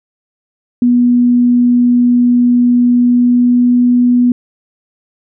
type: tone with pitch glide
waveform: sine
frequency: 243.6 to 245 Hz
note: B3 to B3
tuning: -24 to -14 cents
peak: -6 dBFS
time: 0.82-4.32 s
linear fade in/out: 2 ms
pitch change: +10 cents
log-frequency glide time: 2.95-3.79 s
effects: none